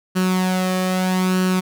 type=tone with flanger; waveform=sawtooth; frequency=185 Hz; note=F#3; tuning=in tune; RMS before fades=-19 dBFS; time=0.15-1.61 s; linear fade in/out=20 ms; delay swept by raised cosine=0.69 to 1.69 ms; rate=0.79 Hz; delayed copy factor=+0.55; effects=none